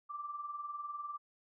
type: tone with tremolo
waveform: sine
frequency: 1174.7 Hz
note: D6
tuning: in tune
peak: -37 dBFS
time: 0.09-1.18 s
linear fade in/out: 20 ms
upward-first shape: sine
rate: 20 Hz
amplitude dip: 60%
effects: none